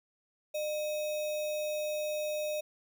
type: tone with sample-and-hold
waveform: sine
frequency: 606 Hz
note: D#5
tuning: 46 cents flat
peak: -31 dBFS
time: 0.54-2.61 s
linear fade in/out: 10 ms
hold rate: 3150 Hz
effects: none